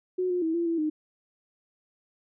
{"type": "tone with pitch steps", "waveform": "sine", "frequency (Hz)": [366.6, 357.6, 323.2, 340.7, 332.8, 307.5], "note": ["F#4", "F4", "E4", "F4", "E4", "D#4"], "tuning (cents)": [-16, 41, -34, -43, 17, -20], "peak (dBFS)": -24, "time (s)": [0.18, 0.9], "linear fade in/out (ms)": 10, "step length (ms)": 120, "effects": []}